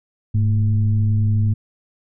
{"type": "tone with frequency modulation", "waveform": "sine", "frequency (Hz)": 104.1, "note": "G#2", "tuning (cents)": 5, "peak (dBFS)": -14, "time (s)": [0.34, 1.54], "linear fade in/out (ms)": 10, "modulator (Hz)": 118, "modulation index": 0.47, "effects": []}